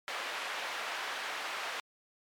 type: band-pass noise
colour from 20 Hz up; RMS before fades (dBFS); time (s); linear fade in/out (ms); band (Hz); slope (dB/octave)
white; -38; 0.08-1.8; 0; 630 to 2400; 12
effects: MP3 96 kbps